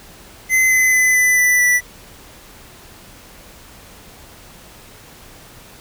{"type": "tone with pitch steps", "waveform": "square", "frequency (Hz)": [2049, 2032, 2016, 1999.9, 1983.8, 1967.8], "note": ["C7", "B6", "B6", "B6", "B6", "B6"], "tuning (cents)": [-37, 49, 35, 21, 7, -7], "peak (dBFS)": -12, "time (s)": [0.49, 1.81], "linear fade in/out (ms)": 50, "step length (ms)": 220, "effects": ["pink hiss -42 dBFS RMS until 5.8 s"]}